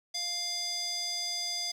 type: tone with band-pass filter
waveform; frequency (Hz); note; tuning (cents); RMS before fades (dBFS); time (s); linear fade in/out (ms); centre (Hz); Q
square; 698.5; F5; 0; -34; 0.14-1.72; 10; 5200; 4.6
effects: 10-bit